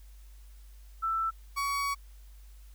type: tone pair in turn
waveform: sine / 35% pulse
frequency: 1328 / 1124.5 Hz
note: E6 / C#6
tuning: +12 / +24 cents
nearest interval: minor third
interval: 288 cents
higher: first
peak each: -27 dBFS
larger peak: neither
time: 1.02-1.31 / 1.56-1.95 s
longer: second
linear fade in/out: 20 ms
effects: added 50 Hz sine -48 dBFS peak until 2.74 s + white hiss -64 dBFS RMS until 2.74 s